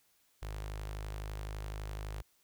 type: tone with notch filter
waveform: sawtooth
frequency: 51.9 Hz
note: G#1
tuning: in tune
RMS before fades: -41 dBFS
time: 0.42-2.22 s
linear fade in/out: 5 ms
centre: 230 Hz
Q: 0.84
effects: white hiss -71 dBFS RMS until 2.43 s